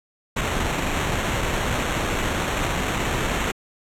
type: noise with sample-and-hold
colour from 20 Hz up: pink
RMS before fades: -24 dBFS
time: 0.36-3.52 s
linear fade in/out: 10 ms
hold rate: 4900 Hz
effects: low-pass 11000 Hz 12 dB/octave